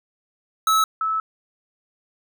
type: tone pair in turn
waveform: square / sine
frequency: 1299 / 1304.6 Hz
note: E6 / E6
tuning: -26 / -18 cents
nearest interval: unison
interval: 8 cents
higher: second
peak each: -16 / -20 dBFS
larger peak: first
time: 0.67-0.84 / 1.01-1.2 s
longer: second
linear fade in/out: 2 ms
effects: none